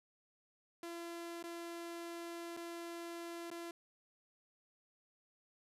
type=tone with dropouts; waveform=sawtooth; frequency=339.9 Hz; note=F4; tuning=47 cents flat; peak=-40 dBFS; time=0.83-3.71 s; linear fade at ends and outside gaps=2 ms; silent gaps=1.427-1.439 / 2.567-2.572 / 3.503-3.513 s; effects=resampled to 32000 Hz